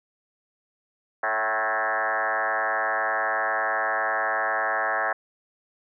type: tone with frequency modulation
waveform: sine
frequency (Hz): 1201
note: D6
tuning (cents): +38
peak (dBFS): -22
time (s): 1.23-5.13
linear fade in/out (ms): 5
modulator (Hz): 108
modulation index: 5.7
effects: none